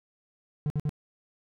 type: tone bursts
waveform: triangle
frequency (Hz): 149.2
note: D3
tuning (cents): +28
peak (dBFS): -23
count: 3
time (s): 0.66-0.893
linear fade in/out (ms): 0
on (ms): 41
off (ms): 55
effects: none